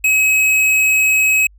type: tone with hard clipping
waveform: triangle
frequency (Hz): 2555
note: D#7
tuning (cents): +45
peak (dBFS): -12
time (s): 0.04-1.47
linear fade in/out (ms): 5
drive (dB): 17
effects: added 50 Hz sine -43 dBFS peak until 1.58 s